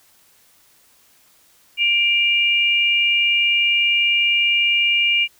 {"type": "tone pair together", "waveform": "sine", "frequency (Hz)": [2365, 2835], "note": ["D7", "F7"], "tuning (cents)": [12, 25], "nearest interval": "minor third", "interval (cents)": 313, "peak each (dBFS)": -17, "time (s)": [1.77, 5.28], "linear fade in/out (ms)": 50, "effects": ["white hiss -55 dBFS RMS until 5.39 s"]}